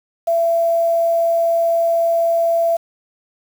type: tone with quantisation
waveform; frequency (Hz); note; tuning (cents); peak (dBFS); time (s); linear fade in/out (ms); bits
sine; 671; E5; +31; -13; 0.27-2.77; 10; 6
effects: none